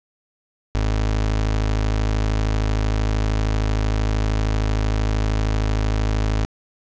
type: tone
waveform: 30% pulse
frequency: 53 Hz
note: G#1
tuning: 36 cents sharp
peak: -15 dBFS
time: 0.75-6.45 s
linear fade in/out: 0 ms
effects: resampled to 16000 Hz + 7-bit